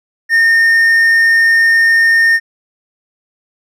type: tone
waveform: triangle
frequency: 1827 Hz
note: A#6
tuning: 35 cents flat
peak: -5 dBFS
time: 0.29-2.4 s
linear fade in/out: 50 ms
effects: none